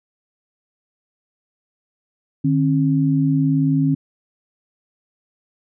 sine tone pair together, 151.8 / 270.4 Hz, D#3 / C#4, -42 / -43 cents, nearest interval minor seventh, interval 999 cents, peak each -17 dBFS, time 2.44-3.95 s, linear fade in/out 10 ms, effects none

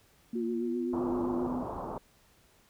sine tone with pitch glide, 232.7 to 250.8 Hz, A#3 to B3, -3 to +27 cents, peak -32 dBFS, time 0.33-1.63 s, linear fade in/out 5 ms, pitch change +130 cents, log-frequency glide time 0.51-0.83 s
sine tone with vibrato, 350 Hz, F4, 4 cents sharp, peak -32 dBFS, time 0.35-1.48 s, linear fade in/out 10 ms, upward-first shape sine, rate 7.7 Hz, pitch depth 54 cents each way
white low-pass noise, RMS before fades -38 dBFS, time 0.93-1.98 s, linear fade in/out 2 ms, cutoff 1100 Hz, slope 48 dB/octave
effects pink hiss -64 dBFS RMS until 2.69 s

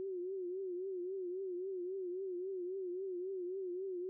sine tone with vibrato, 370 Hz, F#4, in tune, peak -38 dBFS, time 0-4.09 s, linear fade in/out 0 ms, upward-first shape triangle, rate 3.7 Hz, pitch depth 110 cents each way, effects none

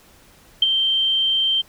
sine tone with ADSR envelope, 3136 Hz, G7, in tune, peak -9 dBFS, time 0.62-1.62 s, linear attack 5 ms, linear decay 21 ms, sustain -7 dB, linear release 15 ms, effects pink hiss -51 dBFS RMS until 1.68 s

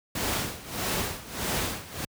pink noise with tremolo, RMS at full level -27 dBFS, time 0.15-2.05 s, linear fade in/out 5 ms, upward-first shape sine, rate 1.6 Hz, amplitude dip 85%, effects high-pass 60 Hz 12 dB/octave

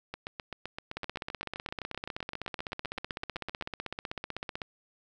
two click trains, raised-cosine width 0.3 ms, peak -19 / -21 dBFS, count 59 / 28, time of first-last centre 0.97-4.618 / 0.14-3.624 s, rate 15.9 / 7.75 Hz, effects none

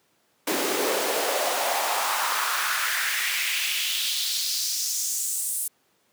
pink noise with high-pass filter sweep, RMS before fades -26 dBFS, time 0.47-5.68 s, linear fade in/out 5 ms, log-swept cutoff 310 to 9900 Hz, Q 2.7, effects pink hiss -66 dBFS RMS until 6.12 s + high-pass 200 Hz 12 dB/octave

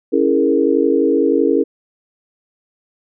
sine chord, A# half-diminished seventh, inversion first, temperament equal, 277.2 / 329.6 / 415.3 / 466.2 Hz, C#4 / E4 / G#4 / A#4, 0 / 0 / 0 / 0 cents, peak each -17 dBFS, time 0.12-1.64 s, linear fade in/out 20 ms, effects none

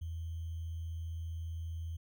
sine tone with sample-and-hold, 82.41 Hz, E2, in tune, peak -37 dBFS, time 0.01-1.97 s, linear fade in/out 10 ms, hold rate 3150 Hz, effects none

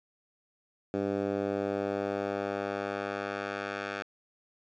10% pulse tone with band-pass filter sweep, 100 Hz, G2, 35 cents sharp, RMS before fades -33 dBFS, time 0.94-4.03 s, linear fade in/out 0 ms, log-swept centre 370 to 1600 Hz, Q 0.89, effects resampled to 16000 Hz + 10-bit

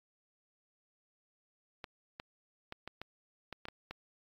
clicks, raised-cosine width 0.3 ms, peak -26 dBFS, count 9, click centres 1.842 / 2.199 / 2.724 / 2.876 / 3.016 / 3.527 / 3.654 / 3.685 / 3.91 s, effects AAC 32 kbps

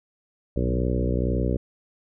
harmonic tone with a mistuned harmonic, 62 Hz, B1, 7 cents sharp, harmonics 1 / 2 / 3 / 4 / 5 / 6 / 7 / 8 / 9, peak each -25 / -28 / -30 / -31 / -32 / -33 / -33 / -34 / -35 dBFS, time 0.56-1.57 s, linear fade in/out 5 ms, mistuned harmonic 2, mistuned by -45 cents, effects none

